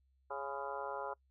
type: harmonic tone with a mistuned harmonic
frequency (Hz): 138.59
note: C#3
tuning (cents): 0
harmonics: 3 / 4 / 5 / 6 / 7 / 8 / 9 / 10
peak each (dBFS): -47 / -44 / -49 / -45 / -45 / -55 / -49 / -49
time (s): 0.3-1.14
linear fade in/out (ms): 10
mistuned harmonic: 7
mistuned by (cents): +55
effects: noise-tail reverb RT60 0.1 s tail -26 dB re dry + added 66 Hz sine -70 dBFS peak until 1.3 s